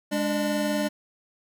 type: tone cluster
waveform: square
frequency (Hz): 206.7 / 292.3 / 600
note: G#3 / D4 / D5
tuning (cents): -8 / -8 / +37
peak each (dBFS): -29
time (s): 0.11-0.89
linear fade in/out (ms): 20
effects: none